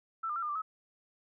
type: tone with pitch steps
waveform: sine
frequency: 1328 / 1203 / 1356 / 1210 / 1175 / 1283 Hz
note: E6 / D6 / E6 / D#6 / D6 / E6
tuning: +12 / +41 / +49 / -49 / +1 / -47 cents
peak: -32 dBFS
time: 0.23-0.62 s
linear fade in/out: 10 ms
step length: 65 ms
effects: none